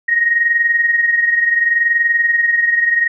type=tone pair together; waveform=sine; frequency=1871.3 / 1892 Hz; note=A#6 / A#6; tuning=+6 / +25 cents; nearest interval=unison; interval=19 cents; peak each=-12 / -19 dBFS; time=0.08-3.08 s; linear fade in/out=10 ms; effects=none